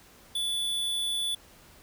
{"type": "tone", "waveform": "square", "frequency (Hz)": 3462, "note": "A7", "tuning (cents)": -29, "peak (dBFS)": -28, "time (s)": [0.35, 1.35], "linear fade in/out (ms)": 5, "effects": ["pink hiss -55 dBFS RMS until 1.82 s"]}